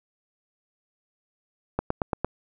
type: click train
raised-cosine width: 1 ms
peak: -10 dBFS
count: 5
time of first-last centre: 1.79-2.246 s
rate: 8.77 Hz
effects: none